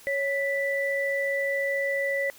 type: tone pair together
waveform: sine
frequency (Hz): 554.4 / 1975.7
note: C#5 / B6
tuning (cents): 0 / 0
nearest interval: octave + minor seventh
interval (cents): 2200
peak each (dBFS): -27 / -27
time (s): 0.07-2.3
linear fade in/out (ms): 0
effects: white hiss -51 dBFS RMS until 2.38 s